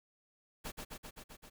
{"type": "noise with echo", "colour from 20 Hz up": "pink", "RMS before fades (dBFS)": -42, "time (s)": [0.64, 0.72], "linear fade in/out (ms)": 20, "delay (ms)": 130, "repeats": 6, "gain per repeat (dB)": -2, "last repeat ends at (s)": 1.5, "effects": []}